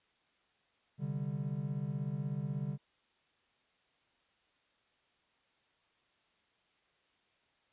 triangle chord, C suspended second, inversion none, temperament just, 130.81 / 147.16 / 196.22 Hz, C3 / D3 / G3, 0 / +4 / +2 cents, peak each -38 / -35 / -39 dBFS, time 0.98-2.78 s, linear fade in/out 50 ms, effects white hiss -73 dBFS RMS until 7.72 s + resampled to 8000 Hz

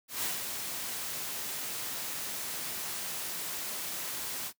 white noise with ADSR envelope, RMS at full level -32 dBFS, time 0.08-4.53 s, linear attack 150 ms, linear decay 170 ms, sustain -5 dB, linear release 64 ms, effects noise-tail reverb RT60 0.1 s tail -20 dB re dry + high-pass 100 Hz 12 dB/octave

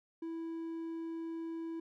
triangle tone, 329 Hz, E4, 3 cents flat, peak -36 dBFS, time 0.22-1.8 s, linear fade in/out 5 ms, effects none

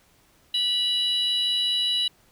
sine tone pair together, 2941 / 3926 Hz, F#7 / B7, -11 / -11 cents, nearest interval perfect fourth, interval 500 cents, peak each -22 / -22 dBFS, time 0.54-2.08 s, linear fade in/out 5 ms, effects tanh soft clip ceiling -18 dBFS + pink hiss -60 dBFS RMS until 2.31 s

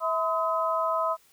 sine tone cluster, 651 / 1018 / 1271 Hz, E5 / C6 / D#6, -22 / -48 / +36 cents, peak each -28 dBFS, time 0-1.17 s, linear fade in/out 50 ms, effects white hiss -61 dBFS RMS until 1.32 s

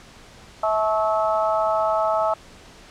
harmonic tone with a mistuned harmonic, 216.3 Hz, A3, 29 cents flat, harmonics 3 / 4 / 5 / 6, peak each -21 / -24 / -29 / -25 dBFS, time 0.63-2.34 s, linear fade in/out 5 ms, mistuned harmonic 5, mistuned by +30 cents, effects pink hiss -46 dBFS RMS until 2.9 s + low-pass 7000 Hz 12 dB/octave

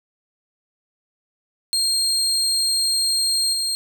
30% pulse tone with level steps, 4212 Hz, C8, 11 cents sharp, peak -15 / -18 dBFS, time 1.73-3.75 s, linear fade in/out 0 ms, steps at 3.53 s, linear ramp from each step 5 ms, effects none

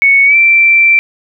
sine tone with pitch glide, 2217 to 2345 Hz, C#7 to D7, 0 to -3 cents, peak -4 dBFS, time 0.02-0.99 s, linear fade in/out 0 ms, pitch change +97 cents, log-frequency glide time 0.25-0.36 s, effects none

